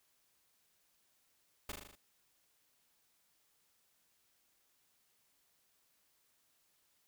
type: noise with echo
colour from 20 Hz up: pink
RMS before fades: -42 dBFS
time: 1.69-1.72 s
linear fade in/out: 5 ms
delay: 39 ms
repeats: 6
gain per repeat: -3 dB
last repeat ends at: 1.954 s
effects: white hiss -75 dBFS RMS until 7.07 s